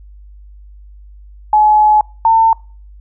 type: tone pair in turn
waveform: sine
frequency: 850 / 900.5 Hz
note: G#5 / A5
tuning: +40 / +40 cents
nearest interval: minor second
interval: 100 cents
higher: second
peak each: -6 dBFS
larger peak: neither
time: 1.53-2.01 / 2.25-2.53 s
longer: first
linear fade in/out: 2 ms
effects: noise-tail reverb RT60 0.4 s tail -26 dB re dry + added 50 Hz sine -35 dBFS peak until 3 s